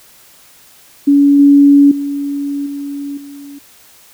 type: tone with level steps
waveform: sine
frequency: 283.4 Hz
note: C#4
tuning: 38 cents sharp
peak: -5 / -3 / -16 / -20 / -29 dBFS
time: 1.07-3.59 s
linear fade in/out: 10 ms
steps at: 1.39 / 1.91 / 2.66 / 3.17 s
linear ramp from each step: 5 ms
effects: white hiss -44 dBFS RMS until 4.13 s